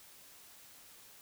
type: silence
effects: white hiss -57 dBFS RMS until 1.21 s